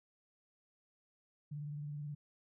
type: tone with vibrato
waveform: sine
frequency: 147.2 Hz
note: D3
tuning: 4 cents sharp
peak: -40 dBFS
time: 1.51-2.15 s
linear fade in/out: 10 ms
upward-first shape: sine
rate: 19 Hz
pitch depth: 46 cents each way
effects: none